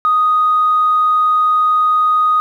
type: tone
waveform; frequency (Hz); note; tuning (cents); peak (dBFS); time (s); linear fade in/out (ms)
sine; 1244.5; D#6; 0; -9; 0.05-2.4; 0
effects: tanh soft clip ceiling -5 dBFS + 8-bit